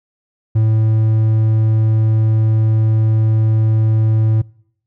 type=tone; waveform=triangle; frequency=110 Hz; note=A2; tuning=in tune; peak=-8 dBFS; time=0.55-4.42 s; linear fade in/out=10 ms; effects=noise-tail reverb RT60 0.7 s tail -25 dB re dry

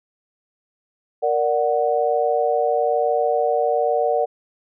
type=chord; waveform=sine; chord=Bb augmented; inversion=none; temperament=equal; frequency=466.2 / 587.3 / 740 Hz; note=Bb4 / D5 / F#5; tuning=0 / 0 / 0 cents; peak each=-21 dBFS; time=1.22-4.26 s; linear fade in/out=20 ms; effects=none

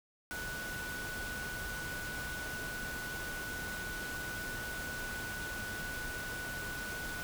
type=tone in noise; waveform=sine; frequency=1480 Hz; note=F#6; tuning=in tune; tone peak=-40 dBFS; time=0.31-7.23 s; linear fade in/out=0 ms; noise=pink; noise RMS=-43 dBFS; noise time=0.31-7.23 s; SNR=0 dB; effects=none

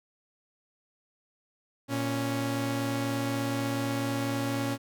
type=tone pair together; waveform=sawtooth; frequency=116.55 / 277.2 Hz; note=A#2 / C#4; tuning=0 / 0 cents; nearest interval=octave + minor third; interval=1500 cents; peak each=-28 / -26 dBFS; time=1.88-4.78 s; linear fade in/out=50 ms; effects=none

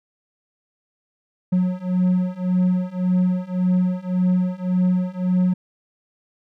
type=beating tone pair; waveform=triangle; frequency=181.3 / 183.1 Hz; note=F#3 / F#3; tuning=-35 / -18 cents; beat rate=1.8 Hz; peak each=-19 / -18 dBFS; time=1.52-5.54 s; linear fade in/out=10 ms; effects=none

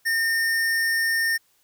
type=tone; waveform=square; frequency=1821 Hz; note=A#6; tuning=41 cents flat; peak=-21 dBFS; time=0.05-1.38 s; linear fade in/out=20 ms; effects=white hiss -64 dBFS RMS until 1.63 s

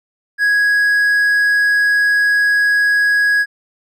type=tone; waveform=triangle; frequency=1661.2 Hz; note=G#6; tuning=in tune; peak=-9 dBFS; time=0.38-3.46 s; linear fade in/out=50 ms; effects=none

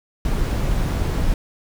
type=noise; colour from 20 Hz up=brown; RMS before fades=-20 dBFS; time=0.25-1.34 s; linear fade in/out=2 ms; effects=none

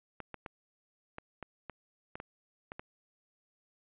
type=clicks; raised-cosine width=0.5 ms; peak=-26 dBFS; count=10; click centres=0.203 / 0.343 / 0.462 / 1.184 / 1.427 / 1.697 / 2.155 / 2.201 / 2.719 / 2.795 s; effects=resampled to 8000 Hz

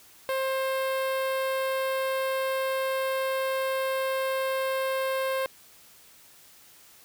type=tone with notch filter; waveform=sawtooth; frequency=530 Hz; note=C5; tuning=22 cents sharp; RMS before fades=-28 dBFS; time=0.29-5.46 s; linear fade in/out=0 ms; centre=6400 Hz; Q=0.87; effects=white hiss -54 dBFS RMS until 7.04 s

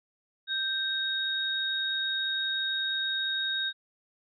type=tone pair together; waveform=sine; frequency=1568 / 3749 Hz; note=G6 / A#7; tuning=0 / +9 cents; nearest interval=octave + minor third; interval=1509 cents; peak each=-32 / -29 dBFS; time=0.47-3.73 s; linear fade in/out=50 ms; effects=none

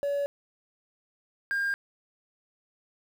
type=tone pair in turn; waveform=triangle; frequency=568 / 1606.5 Hz; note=C#5 / G6; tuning=+42 / +42 cents; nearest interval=octave + tritone; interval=1800 cents; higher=second; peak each=-23 dBFS; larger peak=neither; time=0.03-0.26 / 1.51-1.74 s; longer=neither; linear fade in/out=0 ms; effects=tanh soft clip ceiling -20 dBFS + 9-bit

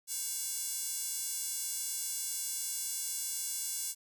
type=tone with high-pass filter; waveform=square; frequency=313.8 Hz; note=D#4; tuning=15 cents sharp; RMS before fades=-37 dBFS; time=0.07-3.95 s; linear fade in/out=50 ms; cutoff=7400 Hz; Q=1.7; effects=none

